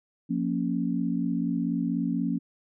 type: chord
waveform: sine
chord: Bb minor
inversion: second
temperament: equal with one note detuned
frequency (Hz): 176.54 / 233.1 / 277.2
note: F3 / Bb3 / Db4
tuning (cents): +19 / 0 / 0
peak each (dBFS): -29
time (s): 0.29-2.39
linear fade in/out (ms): 20
effects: none